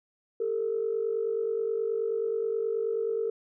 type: tone pair together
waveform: sine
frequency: 403.6 / 453 Hz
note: G#4 / A#4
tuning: -49 / -50 cents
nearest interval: major second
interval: 199 cents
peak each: -31 / -27 dBFS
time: 0.4-3.3 s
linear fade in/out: 5 ms
effects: tanh soft clip ceiling -19 dBFS